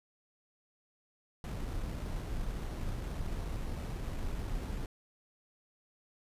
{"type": "noise with sample-and-hold", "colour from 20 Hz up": "brown", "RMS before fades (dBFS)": -37, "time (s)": [1.44, 4.86], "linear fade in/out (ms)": 2, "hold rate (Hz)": 4900, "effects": ["resampled to 32000 Hz"]}